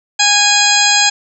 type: harmonic tone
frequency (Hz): 824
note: G#5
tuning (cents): -14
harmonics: 1 / 2 / 3 / 4 / 5 / 6 / 8 / 9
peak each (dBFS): -17 / -17 / -17 / -17 / -17 / -17 / -17 / -17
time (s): 0.19-1.1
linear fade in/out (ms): 10
effects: none